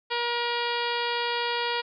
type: harmonic tone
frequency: 476.1 Hz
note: A#4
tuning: 37 cents sharp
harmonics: 1 / 2 / 3 / 4 / 5 / 6 / 7 / 8 / 9 / 10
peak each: -32 / -30 / -35 / -35 / -36 / -36 / -36 / -40 / -40 / -40 dBFS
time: 0.1-1.82 s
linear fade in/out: 20 ms
effects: none